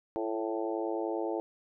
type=harmonic tone with a mistuned harmonic; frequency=110 Hz; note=A2; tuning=in tune; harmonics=3 / 4 / 5 / 6 / 7 / 8; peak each=-34 / -36 / -38 / -40 / -41 / -42 dBFS; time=0.16-1.4 s; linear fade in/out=0 ms; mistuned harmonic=3; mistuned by=+35 cents; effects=none